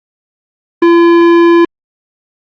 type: tone with tanh clipping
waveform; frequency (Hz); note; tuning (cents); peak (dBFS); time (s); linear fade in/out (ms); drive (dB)
sine; 340; F4; -46; -5; 0.82-1.65; 5; 15
effects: Opus 24 kbps